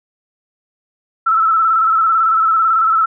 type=tone with vibrato; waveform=sine; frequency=1318.5 Hz; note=E6; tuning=in tune; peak=-10 dBFS; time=1.26-3.06 s; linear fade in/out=10 ms; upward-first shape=square; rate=18 Hz; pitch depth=37 cents each way; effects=none

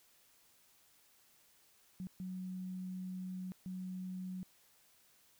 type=tone bursts at uneven times; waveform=sine; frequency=185 Hz; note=F#3; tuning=in tune; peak=-40 dBFS; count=3; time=2-2.07 / 2.2-3.52 / 3.66-4.43 s; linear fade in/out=0 ms; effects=white hiss -68 dBFS RMS until 5.39 s

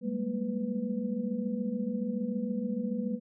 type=tone cluster; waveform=sine; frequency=193 / 207.4 / 234.2 / 496.4 Hz; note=G3 / G#3 / A#3 / B4; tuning=-27 / -2 / +8 / +9 cents; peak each=-37 / -34 / -33 / -39 dBFS; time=0.01-3.2 s; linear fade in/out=50 ms; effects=none

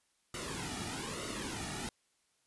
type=noise with flanger; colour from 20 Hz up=pink; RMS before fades=-40 dBFS; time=0.34-1.89 s; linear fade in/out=2 ms; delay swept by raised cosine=1.2 to 1.95 ms; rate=1.1 Hz; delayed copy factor=-0.75; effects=white hiss -75 dBFS RMS until 2.46 s + resampled to 24000 Hz

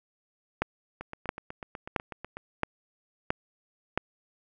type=two click trains; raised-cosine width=0.5 ms; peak=-10 / -23 dBFS; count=6 / 12; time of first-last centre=0.62-3.976 / 1.01-2.37 s; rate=1.49 / 8.09 Hz; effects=none

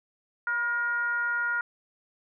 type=tone with frequency modulation; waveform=sine; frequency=1422 Hz; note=F6; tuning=31 cents sharp; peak=-25 dBFS; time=0.47-1.61 s; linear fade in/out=2 ms; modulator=454 Hz; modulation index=0.5; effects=none

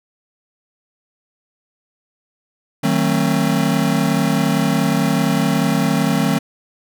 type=chord; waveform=square; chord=D# diminished seventh; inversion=none; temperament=just; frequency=155.56 / 186.68 / 224 / 268.8 Hz; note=D#3 / F#3 / A3 / C4; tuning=0 / +16 / +31 / +47 cents; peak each=-21 dBFS; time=2.83-6.39 s; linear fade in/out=10 ms; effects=none

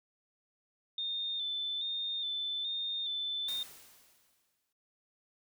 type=tone with vibrato; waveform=sine; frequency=3587 Hz; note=A7; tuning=33 cents sharp; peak=-33 dBFS; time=0.98-3.63 s; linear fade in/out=2 ms; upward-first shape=square; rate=1.2 Hz; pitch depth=31 cents each way
type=noise with exponential decay; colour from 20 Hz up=white; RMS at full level=-45 dBFS; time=3.48-4.73 s; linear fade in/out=5 ms; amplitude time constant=270 ms
effects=none

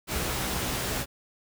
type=noise with comb filter; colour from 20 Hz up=pink; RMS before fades=-30 dBFS; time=0.07-1.06 s; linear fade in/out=50 ms; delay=16 ms; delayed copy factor=+0.5; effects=none

